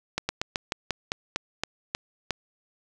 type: slowing click train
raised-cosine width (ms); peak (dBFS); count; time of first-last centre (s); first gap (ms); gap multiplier
0.2; -9; 11; 0.18-2.307; 110; 1.14
effects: none